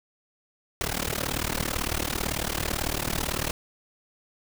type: noise with amplitude modulation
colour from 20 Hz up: pink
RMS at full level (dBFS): -25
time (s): 0.81-3.51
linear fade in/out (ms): 0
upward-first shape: sine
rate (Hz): 38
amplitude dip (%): 95
effects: none